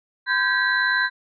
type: tone cluster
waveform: sine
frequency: 1018 / 1568 / 1668 / 1942 / 4015 Hz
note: C6 / G6 / G#6 / B6 / B7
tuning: -48 / 0 / +7 / -30 / +28 cents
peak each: -27 / -20 / -26 / -28 / -29 dBFS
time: 0.26-1.1 s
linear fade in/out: 50 ms
effects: none